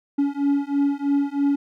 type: beating tone pair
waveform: triangle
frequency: 280.9 / 284 Hz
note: C#4 / C#4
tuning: +23 / +42 cents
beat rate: 3.1 Hz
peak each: -20 dBFS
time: 0.18-1.56 s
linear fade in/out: 10 ms
effects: none